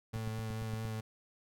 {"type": "tone with vibrato", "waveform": "35% pulse", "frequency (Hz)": 110.7, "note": "A2", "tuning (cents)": 11, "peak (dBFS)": -35, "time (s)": [0.13, 1.01], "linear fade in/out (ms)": 10, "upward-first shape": "sine", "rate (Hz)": 4.6, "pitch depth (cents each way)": 16}
{"type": "click train", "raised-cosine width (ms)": 5, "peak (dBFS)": -31, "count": 7, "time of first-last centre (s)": [0.16, 0.852], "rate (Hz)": 8.67}
{"effects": []}